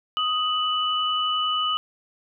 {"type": "tone pair together", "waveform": "sine", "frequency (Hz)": [1248.7, 2970], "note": ["D#6", "F#7"], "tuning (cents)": [6, 6], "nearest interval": "octave + minor third", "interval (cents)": 1500, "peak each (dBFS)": -24, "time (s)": [0.17, 1.77], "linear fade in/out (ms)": 0, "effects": []}